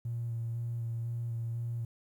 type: tone with vibrato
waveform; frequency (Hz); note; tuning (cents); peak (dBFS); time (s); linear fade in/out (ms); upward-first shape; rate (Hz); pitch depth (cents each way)
triangle; 116.54; A#2; 0; -29; 0.05-1.85; 5; square; 2; 15
effects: tanh soft clip ceiling -30 dBFS + 11-bit